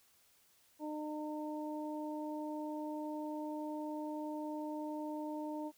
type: harmonic tone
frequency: 303.6 Hz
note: D#4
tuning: 42 cents flat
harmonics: 1 / 2 / 3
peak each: -40 / -45 / -46 dBFS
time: 0.79-5.72 s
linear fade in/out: 50 ms
effects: white hiss -69 dBFS RMS until 5.77 s